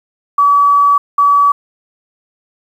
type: tone pair in turn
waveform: sine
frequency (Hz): 1143 / 1143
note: D6 / D6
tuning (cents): -47 / -47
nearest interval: unison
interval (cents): 0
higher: neither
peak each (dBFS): -6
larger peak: neither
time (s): 0.38-0.98 / 1.18-1.52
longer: first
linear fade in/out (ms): 5
effects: 7-bit